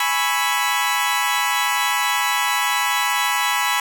20% pulse chord, C# minor seventh, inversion second, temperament equal, 830.6 / 987.8 / 1108.7 / 1318.5 Hz, G#5 / B5 / C#6 / E6, 0 / 0 / 0 / 0 cents, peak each -19 / -16 / -21 / -21 dBFS, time 0-3.8 s, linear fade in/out 2 ms, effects none

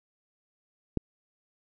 click, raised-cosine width 3 ms, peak -13 dBFS, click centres 0.973 s, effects none

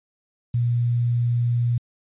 sine tone with quantisation, 119.8 Hz, A#2, 48 cents sharp, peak -18 dBFS, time 0.54-1.78 s, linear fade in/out 5 ms, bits 8, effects resampled to 8000 Hz

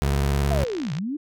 25% pulse tone with vibrato, 70.2 Hz, C#2, 22 cents sharp, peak -16 dBFS, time 0.02-0.64 s, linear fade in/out 0 ms, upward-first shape square, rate 19 Hz, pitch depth 70 cents each way
sine linear two-way sweep, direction down then up, 710 to 130.81 to 311.6 Hz, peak -25 dBFS, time 0.5-1.17 s, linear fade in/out 10 ms, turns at 0.93 s
click train, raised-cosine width 0.2 ms, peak -19 dBFS, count 24, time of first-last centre 0.6-0.985 s, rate 59.7 Hz
effects none

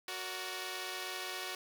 5% pulse chord, Gb augmented, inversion none, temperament equal with one note detuned, 370 / 466.2 / 577.2 Hz, Gb4 / Bb4 / D5, 0 / 0 / -30 cents, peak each -29 / -35 / -34 dBFS, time 0.08-1.55 s, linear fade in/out 2 ms, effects none

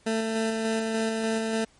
20% pulse tone with tremolo, 222.8 Hz, A3, 22 cents sharp, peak -19 dBFS, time 0.06-1.65 s, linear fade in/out 10 ms, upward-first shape square, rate 3.4 Hz, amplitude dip 25%, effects pink hiss -60 dBFS RMS until 1.79 s + MP3 48 kbps

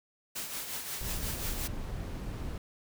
white noise with tremolo, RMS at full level -36 dBFS, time 0.35-1.68 s, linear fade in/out 10 ms, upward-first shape triangle, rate 5.6 Hz, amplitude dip 55%
brown noise, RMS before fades -37 dBFS, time 1.01-2.58 s, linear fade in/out 2 ms
effects none

